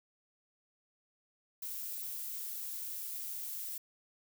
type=noise; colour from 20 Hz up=violet; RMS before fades=-41 dBFS; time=1.62-3.78 s; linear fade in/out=5 ms; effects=none